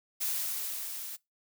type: noise with level ramp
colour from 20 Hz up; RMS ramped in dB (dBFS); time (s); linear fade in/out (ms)
blue; -31 to -41; 0.2-1.17; 20
effects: noise-tail reverb RT60 0.2 s tail -23 dB re dry